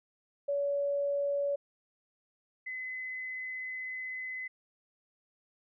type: tone pair in turn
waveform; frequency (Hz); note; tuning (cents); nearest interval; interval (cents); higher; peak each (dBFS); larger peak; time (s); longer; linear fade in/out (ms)
sine; 567 / 2029; C#5 / B6; +39 / +46; octave + minor seventh; 2207; second; -28 / -36; first; 0.48-1.56 / 2.66-4.48; second; 10
effects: none